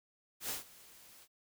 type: noise with ADSR envelope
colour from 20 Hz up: white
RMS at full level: -37 dBFS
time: 0.4-1.28 s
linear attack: 95 ms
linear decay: 140 ms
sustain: -21 dB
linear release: 57 ms
effects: none